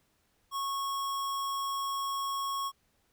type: tone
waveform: square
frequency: 1100 Hz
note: C#6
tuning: 14 cents flat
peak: -32 dBFS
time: 0.51-2.72 s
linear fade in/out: 50 ms
effects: pink hiss -72 dBFS RMS until 3.12 s